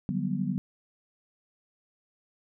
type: chord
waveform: sine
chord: G major seventh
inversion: second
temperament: just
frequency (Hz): 147 / 183.75 / 196 / 245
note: D3 / F#3 / G3 / B3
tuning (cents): +2 / -12 / 0 / -14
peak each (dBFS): -34 / -31 / -32 / -33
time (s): 0.09-0.58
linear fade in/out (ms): 0
effects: none